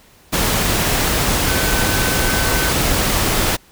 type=tone in noise; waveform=sine; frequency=1523 Hz; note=F#6; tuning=50 cents sharp; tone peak=-24 dBFS; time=1.47-2.72 s; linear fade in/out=20 ms; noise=pink; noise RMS=-17 dBFS; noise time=0.32-3.57 s; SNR=-10 dB; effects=pink hiss -49 dBFS RMS until 3.71 s